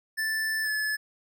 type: tone with pitch glide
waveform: square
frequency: 1760 to 1722.8 Hz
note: A6 to A6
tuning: 0 to -37 cents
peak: -27 dBFS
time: 0.17-0.97 s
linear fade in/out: 20 ms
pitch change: -37 cents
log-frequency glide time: 0.63-0.69 s
effects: none